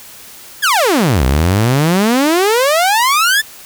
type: exponential two-way sweep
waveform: sawtooth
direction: down then up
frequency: 1790 to 61.6 to 1790 Hz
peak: -6 dBFS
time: 0.62-3.42 s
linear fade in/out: 20 ms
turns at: 1.24 s
effects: white hiss -36 dBFS RMS until 3.65 s